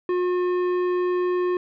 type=tone with tanh clipping; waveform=triangle; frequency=359.6 Hz; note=F#4; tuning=49 cents flat; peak=-22 dBFS; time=0.09-1.57 s; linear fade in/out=2 ms; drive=16 dB; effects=none